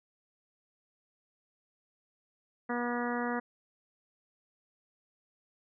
harmonic tone, 241.3 Hz, B3, 40 cents flat, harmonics 1 / 2 / 3 / 4 / 5 / 6 / 7 / 8, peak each -34 / -37 / -39 / -40 / -41 / -42 / -42 / -43 dBFS, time 2.69-3.4 s, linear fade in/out 10 ms, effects none

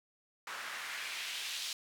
white noise with band-pass filter sweep, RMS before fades -41 dBFS, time 0.47-1.73 s, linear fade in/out 2 ms, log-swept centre 1300 to 3900 Hz, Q 1.5, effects none

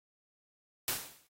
white noise with exponential decay, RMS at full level -30 dBFS, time 0.88-1.27 s, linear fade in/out 1 ms, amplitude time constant 83 ms, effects AAC 48 kbps

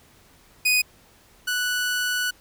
sawtooth tone pair in turn, 2489 / 1480 Hz, D#7 / F#6, 0 / 0 cents, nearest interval major sixth, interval 900 cents, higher first, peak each -14 / -19 dBFS, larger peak first, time 0.65-0.82 / 1.47-2.31 s, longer second, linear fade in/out 10 ms, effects pink hiss -55 dBFS RMS until 2.4 s

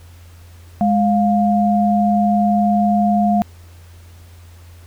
sine tone pair together, 207.7 / 704.3 Hz, G#3 / F5, 0 / +14 cents, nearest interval octave + major sixth, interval 2114 cents, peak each -14 / -16 dBFS, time 0.81-3.42 s, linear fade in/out 0 ms, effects added 86 Hz sine -39 dBFS peak until 4.86 s + pink hiss -50 dBFS RMS until 4.86 s

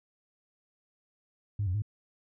sine tone with pitch steps, 102.5 / 90.2 / 105.3 Hz, G#2 / F#2 / G#2, -22 / -44 / +24 cents, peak -26 dBFS, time 1.59-1.821 s, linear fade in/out 5 ms, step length 77 ms, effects tanh soft clip ceiling -23 dBFS

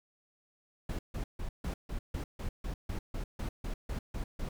brown noise bursts, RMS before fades -36 dBFS, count 15, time 0.89-4.49 s, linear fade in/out 5 ms, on 100 ms, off 150 ms, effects none

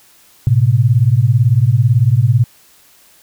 sine beating tone pair, 110 / 128 Hz, A2 / C3, 0 / -38 cents, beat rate 18 Hz, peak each -11 dBFS, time 0.47-2.44 s, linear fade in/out 0 ms, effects white hiss -48 dBFS RMS until 3.22 s

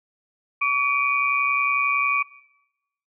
sine tone cluster, 1137 / 2314 / 2445 Hz, C#6 / D7 / D#7, +44 / -26 / -31 cents, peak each -23 dBFS, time 0.61-2.23 s, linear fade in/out 10 ms, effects noise-tail reverb RT60 0.9 s tail -20 dB re dry

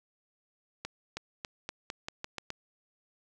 accelerating click train, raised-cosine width 0.2 ms, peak -19 dBFS, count 9, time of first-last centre 0.85-2.504 s, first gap 320 ms, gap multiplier 0.87, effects none

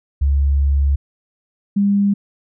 sine tone pair in turn, 70 / 201 Hz, C#2 / G3, +18 / +44 cents, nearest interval octave + tritone, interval 1826 cents, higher second, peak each -12 dBFS, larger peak neither, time 0.21-0.96 / 1.76-2.14 s, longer first, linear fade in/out 10 ms, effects none

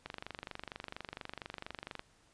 click train, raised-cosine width 0.3 ms, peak -25 dBFS, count 48, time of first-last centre 0.06-1.994 s, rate 24.3 Hz, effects pink hiss -67 dBFS RMS until 2.33 s + resampled to 22050 Hz

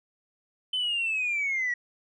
sine linear sweep, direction down, 3062 to 1909 Hz, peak -24 dBFS, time 0.73-1.74 s, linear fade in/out 5 ms, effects tanh soft clip ceiling -22 dBFS

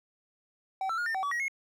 triangle tone with pitch steps, 766 / 1335 / 1429 / 1807 / 763 / 1141 / 1901 / 2168 Hz, G5 / E6 / F6 / A6 / G5 / C#6 / A#6 / C#7, -40 / +22 / +39 / +46 / -47 / +50 / +33 / -39 cents, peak -27 dBFS, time 0.81-1.482 s, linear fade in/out 2 ms, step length 84 ms, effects none

